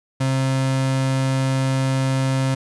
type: tone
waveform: 35% pulse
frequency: 133 Hz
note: C3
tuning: 29 cents sharp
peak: -16 dBFS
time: 0.2-2.55 s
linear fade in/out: 10 ms
effects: resampled to 24000 Hz